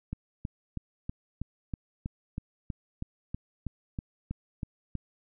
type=click train; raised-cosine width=5 ms; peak=-21 dBFS; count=16; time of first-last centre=0.13-4.953 s; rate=3.11 Hz; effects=none